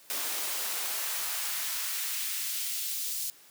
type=noise with high-pass filter sweep; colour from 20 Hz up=white; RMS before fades=-33 dBFS; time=0.1-3.3 s; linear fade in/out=0 ms; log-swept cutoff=280 to 4700 Hz; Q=0.77; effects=white hiss -56 dBFS RMS until 3.5 s + high-pass 150 Hz 12 dB/octave